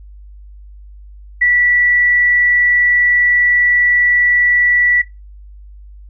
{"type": "tone", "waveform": "sine", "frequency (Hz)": 1955, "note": "B6", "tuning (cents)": -18, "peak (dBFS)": -9, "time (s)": [1.41, 5.02], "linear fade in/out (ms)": 10, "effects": ["noise-tail reverb RT60 0.2 s tail -17 dB re dry", "added 50 Hz sine -34 dBFS peak until 6.09 s"]}